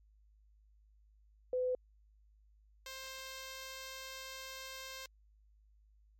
sine / 5% pulse tone pair in turn, 505 / 527.4 Hz, B4 / C5, +39 / +14 cents, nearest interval minor second, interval 75 cents, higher second, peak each -31 / -33 dBFS, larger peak first, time 1.53-1.75 / 2.86-5.06 s, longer second, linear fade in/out 2 ms, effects added 52 Hz sine -63 dBFS peak until 6.19 s + MP3 64 kbps

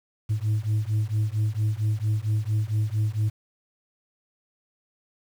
sine beating tone pair, 105.1 / 109.5 Hz, G#2 / A2, +21 / -8 cents, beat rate 4.4 Hz, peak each -23 / -23 dBFS, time 0.29-3.3 s, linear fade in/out 20 ms, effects tanh soft clip ceiling -19 dBFS + 8-bit

